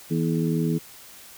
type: harmonic tone with a mistuned harmonic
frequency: 81.3 Hz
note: E2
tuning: 23 cents flat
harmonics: 2 / 3 / 4 / 5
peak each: -23 / -27 / -29 / -31 dBFS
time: 0.1-0.79 s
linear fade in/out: 20 ms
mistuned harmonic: 5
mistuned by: +77 cents
effects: white hiss -46 dBFS RMS until 1.37 s